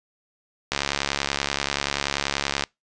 click train, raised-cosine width 0.2 ms, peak -5 dBFS, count 136, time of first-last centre 0.72-2.638 s, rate 70.4 Hz, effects noise-tail reverb RT60 0.2 s tail -26 dB re dry + resampled to 22050 Hz

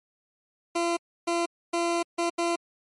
20% pulse tone bursts at uneven times, 341.1 Hz, F4, 41 cents flat, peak -19 dBFS, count 5, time 0.75-0.97 / 1.27-1.46 / 1.73-2.03 / 2.18-2.3 / 2.38-2.56 s, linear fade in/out 10 ms, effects MP3 48 kbps

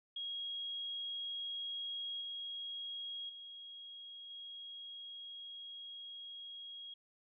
sine tone with level steps, 3287 Hz, G#7, 19 cents flat, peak -39 / -41 / -48 / -46 dBFS, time 0.16-6.94 s, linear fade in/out 5 ms, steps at 2.21 / 3.29 / 4.3 s, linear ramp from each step 5 ms, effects none

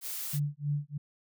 blue noise, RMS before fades -37 dBFS, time 0.01-0.4 s, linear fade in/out 50 ms
sine tone with tremolo, 145.7 Hz, D3, 13 cents flat, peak -26 dBFS, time 0.33-0.98 s, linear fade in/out 10 ms, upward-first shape sine, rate 3.2 Hz, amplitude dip 100%
effects none

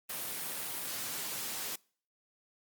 white high-pass noise, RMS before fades -38 dBFS, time 0.09-1.76 s, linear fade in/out 10 ms, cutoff 110 Hz, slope 24 dB/octave, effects noise-tail reverb RT60 0.5 s tail -26 dB re dry + Opus 32 kbps

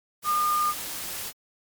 sine tone in noise, 1213 Hz, D#6, 44 cents flat, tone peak -21 dBFS, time 0.24-0.74 s, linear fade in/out 50 ms, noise white, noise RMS -34 dBFS, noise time 0.22-1.33 s, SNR +10 dB, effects MP3 96 kbps

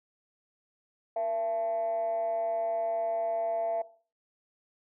sine tone with frequency modulation, 674 Hz, E5, 38 cents sharp, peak -27 dBFS, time 1.16-3.82 s, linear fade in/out 5 ms, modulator 205 Hz, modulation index 0.44, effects noise-tail reverb RT60 0.4 s tail -17 dB re dry + tanh soft clip ceiling -23 dBFS

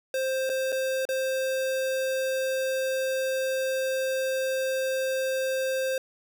square tone with dropouts, 526 Hz, C5, 9 cents sharp, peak -26 dBFS, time 0.14-5.98 s, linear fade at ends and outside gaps 2 ms, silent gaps 0.494-0.498 / 0.721-0.725 / 1.053-1.089 s, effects none

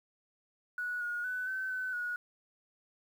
sine tone with pitch steps, 1467 / 1439 / 1500 / 1532 / 1513 / 1455 Hz, F#6 / F#6 / F#6 / G6 / F#6 / F#6, -15 / -49 / +23 / -40 / +38 / -29 cents, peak -33 dBFS, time 0.78-2.16 s, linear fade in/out 2 ms, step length 230 ms, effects 10-bit

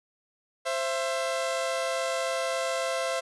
sawtooth tone pair together, 526 / 669.3 Hz, C5 / E5, +9 / +26 cents, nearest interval major third, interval 417 cents, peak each -26 dBFS, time 0.65-3.21 s, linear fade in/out 20 ms, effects resampled to 24000 Hz

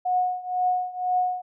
sine tone with tremolo, 729 Hz, F#5, 26 cents flat, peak -18 dBFS, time 0.05-1.42 s, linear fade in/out 10 ms, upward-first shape triangle, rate 2 Hz, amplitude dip 90%, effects none

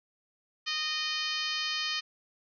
harmonic tone with a mistuned harmonic, 615 Hz, D#5, 20 cents flat, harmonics 2 / 3 / 4 / 5 / 6 / 7 / 8 / 9 / 10, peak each -41 / -38 / -38 / -35 / -41 / -37 / -38 / -45 / -47 dBFS, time 0.66-2.01 s, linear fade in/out 20 ms, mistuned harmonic 2, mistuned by +17 cents, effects none

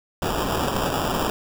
blue noise with sample-and-hold, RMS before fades -24 dBFS, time 0.22-1.3 s, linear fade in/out 0 ms, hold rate 2100 Hz, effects none

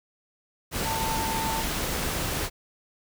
sine tone in noise, 894 Hz, A5, 27 cents sharp, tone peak -29 dBFS, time 0.83-1.64 s, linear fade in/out 50 ms, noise pink, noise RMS -29 dBFS, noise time 0.71-2.5 s, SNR -3 dB, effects none

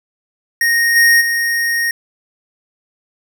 square tone with level steps, 1861 Hz, A#6, 3 cents flat, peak -12 / -8 / -15 dBFS, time 0.61-1.91 s, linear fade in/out 2 ms, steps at 0.95 / 1.2 s, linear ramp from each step 20 ms, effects none

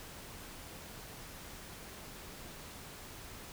silence, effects pink hiss -49 dBFS RMS until 3.52 s

